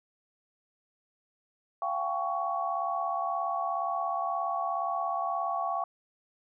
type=tone cluster; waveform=sine; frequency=688 / 765 / 827 / 1117 Hz; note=F5 / G5 / G#5 / C#6; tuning=-26 / -42 / -8 / +13 cents; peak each=-33 / -34 / -39 / -32 dBFS; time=1.82-5.84 s; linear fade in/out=2 ms; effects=none